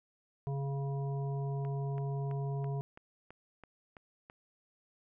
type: harmonic tone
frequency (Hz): 138.59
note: C#3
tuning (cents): 0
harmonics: 1 / 3 / 5 / 7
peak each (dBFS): -33 / -43 / -47 / -50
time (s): 0.47-2.81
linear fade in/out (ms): 0
type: click train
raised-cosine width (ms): 0.5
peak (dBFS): -35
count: 9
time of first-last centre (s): 1.65-4.299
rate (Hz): 3.02
effects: none